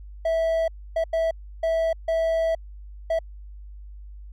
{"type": "tone bursts at uneven times", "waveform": "triangle", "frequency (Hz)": 654, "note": "E5", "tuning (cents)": -14, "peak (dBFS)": -18, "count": 6, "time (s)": [[0.25, 0.68], [0.96, 1.04], [1.13, 1.31], [1.63, 1.93], [2.08, 2.55], [3.1, 3.19]], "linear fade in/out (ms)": 5, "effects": ["added 50 Hz sine -38 dBFS peak until 4.32 s"]}